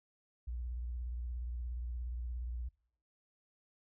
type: tone with vibrato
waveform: sine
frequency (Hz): 60.1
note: B1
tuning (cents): -46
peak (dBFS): -37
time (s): 0.47-2.69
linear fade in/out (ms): 10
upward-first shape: sine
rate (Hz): 17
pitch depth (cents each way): 100
effects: noise-tail reverb RT60 0.7 s tail -25 dB re dry